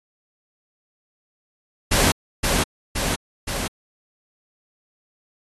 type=noise with echo; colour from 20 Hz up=pink; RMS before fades=-18 dBFS; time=1.91-2.12 s; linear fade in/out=10 ms; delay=520 ms; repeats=3; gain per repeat=-3 dB; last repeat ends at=3.68 s; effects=AAC 32 kbps